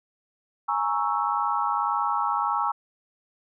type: chord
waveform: sine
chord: A# half-diminished seventh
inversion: third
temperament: equal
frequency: 830.6 / 932.3 / 1108.7 / 1318.5 Hz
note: G#5 / A#5 / C#6 / E6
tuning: 0 / 0 / 0 / 0 cents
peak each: -28 dBFS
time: 0.68-2.72 s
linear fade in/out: 10 ms
effects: none